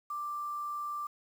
sine tone with quantisation, 1179 Hz, D6, 6 cents sharp, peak -34 dBFS, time 0.1-1.07 s, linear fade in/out 5 ms, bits 9, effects none

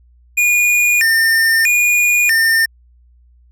square tone with vibrato, 2100 Hz, C7, 6 cents sharp, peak -11 dBFS, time 0.37-2.66 s, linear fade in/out 10 ms, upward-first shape square, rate 0.78 Hz, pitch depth 260 cents each way, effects added 60 Hz sine -46 dBFS peak until 3.51 s

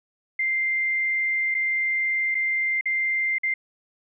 sine tone with dropouts, 2093 Hz, C7, in tune, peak -21 dBFS, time 0.39-3.54 s, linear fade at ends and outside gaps 5 ms, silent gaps 1.544-1.548 / 2.346-2.35 / 2.811-2.856 / 3.384-3.433 s, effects none

